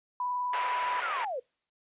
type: tone with vibrato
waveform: sine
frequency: 987.8 Hz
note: B5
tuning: in tune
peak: -29 dBFS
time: 0.2-1 s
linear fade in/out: 2 ms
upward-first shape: triangle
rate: 20 Hz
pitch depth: 21 cents each way
type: band-pass noise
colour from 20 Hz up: white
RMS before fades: -36 dBFS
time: 0.53-1.25 s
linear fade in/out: 5 ms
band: 550 to 2400 Hz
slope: 24 dB/octave
type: noise with exponential decay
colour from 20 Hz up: white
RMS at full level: -45 dBFS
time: 0.82-1.7 s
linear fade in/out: 5 ms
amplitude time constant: 190 ms
type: linear sweep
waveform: sine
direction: down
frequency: 1480 to 461.2 Hz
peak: -31 dBFS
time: 1.02-1.4 s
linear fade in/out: 10 ms
effects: noise-tail reverb RT60 0.2 s tail -25 dB re dry + resampled to 8000 Hz